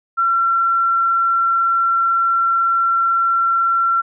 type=tone; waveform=sine; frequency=1359 Hz; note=F6; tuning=48 cents flat; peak=-13 dBFS; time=0.17-4.02 s; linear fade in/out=20 ms; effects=none